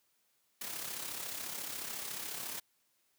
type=noise with amplitude modulation; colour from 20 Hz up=white; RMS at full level=-39 dBFS; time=0.61-2.6 s; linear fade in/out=5 ms; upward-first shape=sine; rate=34.1 Hz; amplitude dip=50%; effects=white hiss -75 dBFS RMS until 3.18 s + high-pass 100 Hz 12 dB/octave